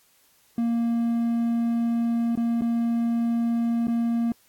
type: tone with dropouts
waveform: triangle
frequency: 233.1 Hz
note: A#3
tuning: in tune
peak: -19 dBFS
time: 0.58-4.32 s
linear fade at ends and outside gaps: 2 ms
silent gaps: 2.354-2.374 / 2.611-2.619 / 3.871-3.881 s
effects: white hiss -61 dBFS RMS until 4.48 s + AAC 64 kbps